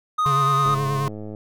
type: tone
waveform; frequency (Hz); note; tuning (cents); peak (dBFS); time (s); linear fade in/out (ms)
triangle; 1244.5; D#6; 0; -16; 0.18-0.75; 10
type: tone with pitch glide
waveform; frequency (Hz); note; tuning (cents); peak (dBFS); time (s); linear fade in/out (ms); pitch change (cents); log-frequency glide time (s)
sine; 1061 to 1067.8; C6 to C6; +24 to +35; -26; 0.25-1.08; 2; +11; 0.47-0.85
type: tone with vibrato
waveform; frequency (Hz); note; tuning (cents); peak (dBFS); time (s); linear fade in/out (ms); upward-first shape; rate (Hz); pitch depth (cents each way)
square; 138.59; C#3; 0; -23; 0.26-1.08; 0; sine; 9.4; 44
type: click train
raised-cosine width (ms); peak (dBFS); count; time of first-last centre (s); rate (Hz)
2; -22; 74; 0.66-1.349; 106
effects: none